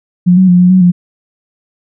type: tone with pitch steps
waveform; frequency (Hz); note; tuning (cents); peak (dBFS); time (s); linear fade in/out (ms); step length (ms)
sine; 178.4 / 187 / 178 / 179.8 / 186 / 177.1; F3 / F#3 / F3 / F#3 / F#3 / F3; +37 / +19 / +33 / -49 / +9 / +24; -3; 0.26-0.92; 20; 110
effects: none